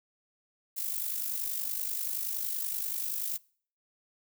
violet noise with amplitude modulation, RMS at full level -31 dBFS, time 0.76-3.38 s, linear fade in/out 20 ms, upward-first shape sine, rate 50.5 Hz, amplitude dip 60%, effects noise-tail reverb RT60 0.5 s tail -24 dB re dry

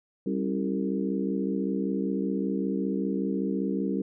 harmonic tone with a mistuned harmonic, 65.2 Hz, C2, 5 cents flat, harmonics 3 / 4 / 5 / 6 / 7, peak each -29 / -31 / -33 / -35 / -36 dBFS, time 0.26-4.02 s, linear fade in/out 5 ms, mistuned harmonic 4, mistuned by +70 cents, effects none

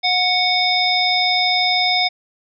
harmonic tone with a mistuned harmonic, 728 Hz, F#5, 28 cents flat, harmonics 1 / 3 / 5 / 7, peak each -20 / -20 / -20 / -20 dBFS, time 0.03-2.09 s, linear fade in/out 20 ms, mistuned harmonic 3, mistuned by +31 cents, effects none

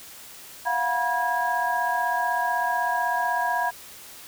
sine tone cluster, 693 / 729 / 968 / 1641 Hz, F5 / F#5 / B5 / G#6, -14 / -26 / -35 / -21 cents, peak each -29 / -29 / -25 / -28 dBFS, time 0.65-3.71 s, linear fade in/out 20 ms, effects white hiss -44 dBFS RMS until 4.27 s

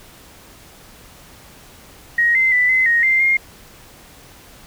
sine tone with pitch steps, 1884 / 2071 / 1986 / 2047 / 1871 / 2090 / 2126 Hz, A#6 / C7 / B6 / C7 / A#6 / C7 / C7, +18 / -18 / +9 / -38 / +6 / -2 / +27 cents, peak -12 dBFS, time 2.18-3.37 s, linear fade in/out 5 ms, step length 170 ms, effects pink hiss -44 dBFS RMS until 4.66 s

